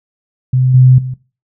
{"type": "tone with level steps", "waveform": "sine", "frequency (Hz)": 128.4, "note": "C3", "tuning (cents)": -32, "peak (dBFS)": [-8, -3, -19], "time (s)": [0.53, 1.14], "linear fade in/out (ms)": 5, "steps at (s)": [0.74, 0.98], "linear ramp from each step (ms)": 5, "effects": ["noise-tail reverb RT60 0.3 s tail -17 dB re dry"]}